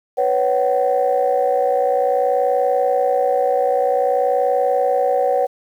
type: chord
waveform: sine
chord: B suspended second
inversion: none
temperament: equal with one note detuned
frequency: 493.9 / 554.4 / 754.7 Hz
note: B4 / C#5 / F#5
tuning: 0 / 0 / +34 cents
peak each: -18 dBFS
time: 0.17-5.47 s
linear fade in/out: 20 ms
effects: tanh soft clip ceiling -7 dBFS + 8-bit